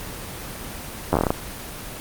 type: slowing click train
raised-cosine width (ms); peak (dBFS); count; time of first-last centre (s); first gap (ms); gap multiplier
1; -4; 9; 1.13-1.305; 11; 1.19
effects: pink hiss -34 dBFS RMS until 2 s + Opus 24 kbps